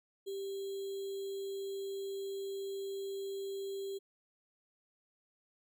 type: tone with sample-and-hold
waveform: sine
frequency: 392 Hz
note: G4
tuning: in tune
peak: -37 dBFS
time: 0.26-3.99 s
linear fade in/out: 20 ms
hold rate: 3675 Hz
effects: none